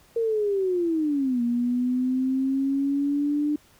sine linear two-way sweep, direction down then up, 466.2 to 236.5 to 298.5 Hz, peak -21 dBFS, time 0.16-3.56 s, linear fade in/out 5 ms, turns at 1.42 s, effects pink hiss -57 dBFS RMS until 3.79 s

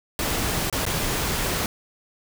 pink noise with dropouts, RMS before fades -25 dBFS, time 0.19-1.66 s, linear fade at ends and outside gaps 1 ms, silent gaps 0.699-0.726 / 0.853-0.864 s, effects none

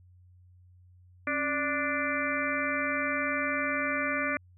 harmonic tone with a mistuned harmonic, 293.7 Hz, D4, in tune, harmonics 1 / 2 / 4 / 5 / 6 / 7 / 8, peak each -35 / -35 / -35 / -35 / -35 / -35 / -35 dBFS, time 1.27-4.37 s, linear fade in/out 2 ms, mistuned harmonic 1, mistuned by -120 cents, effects added 90 Hz sine -54 dBFS peak until 4.57 s

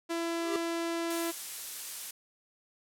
sawtooth tone, 335.3 Hz, E4, 30 cents sharp, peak -27 dBFS, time 0.09-1.32 s, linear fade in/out 20 ms
square tone with exponential growth, 394.8 Hz, G4, 12 cents sharp, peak -29 dBFS, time 0.34-0.56 s, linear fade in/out 1 ms, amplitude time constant 47 ms
blue noise, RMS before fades -37 dBFS, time 1.1-2.11 s, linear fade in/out 5 ms
effects low-pass 12000 Hz 12 dB/octave

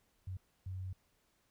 sine tone bursts at uneven times, 93.3 Hz, F#2, 15 cents sharp, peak -39 dBFS, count 2, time 0.27-0.37 / 0.66-0.93 s, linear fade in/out 5 ms, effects pink hiss -75 dBFS RMS until 1.5 s

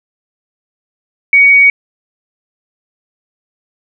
sine tone, 2246 Hz, C#7, 22 cents sharp, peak -3 dBFS, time 1.33-1.7 s, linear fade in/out 2 ms, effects none

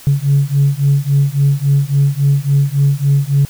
sine beating tone pair, 138.59 / 142.19 Hz, C#3 / C#3, 0 / +44 cents, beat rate 3.6 Hz, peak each -12 dBFS, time 0.07-3.45 s, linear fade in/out 0 ms, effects tanh soft clip ceiling -4 dBFS + white hiss -38 dBFS RMS until 3.49 s

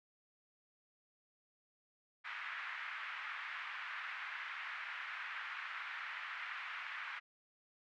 white band-pass noise, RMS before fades -45 dBFS, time 2.24-7.2 s, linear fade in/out 20 ms, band 1200 to 2200 Hz, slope 24 dB/octave, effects none

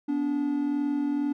triangle tone pair together, 246.9 / 289 Hz, B3 / D4, 0 / -28 cents, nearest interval minor third, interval 272 cents, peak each -30 / -23 dBFS, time 0.08-1.33 s, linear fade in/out 10 ms, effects none

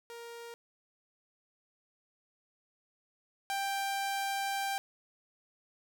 sawtooth tone pair in turn, 468.4 / 787.8 Hz, A#4 / G5, +8 / +8 cents, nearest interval major sixth, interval 900 cents, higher second, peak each -40 / -28 dBFS, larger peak second, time 0.1-0.54 / 3.5-4.78 s, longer second, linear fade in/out 0 ms, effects none

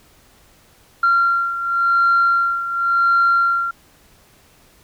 sine beating tone pair, 1378 / 1378.92 Hz, F6 / F6, -24 / -22 cents, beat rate 0.92 Hz, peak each -14 / -19 dBFS, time 1.03-3.71 s, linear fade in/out 5 ms, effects tanh soft clip ceiling -8 dBFS + pink hiss -52 dBFS RMS until 4.83 s

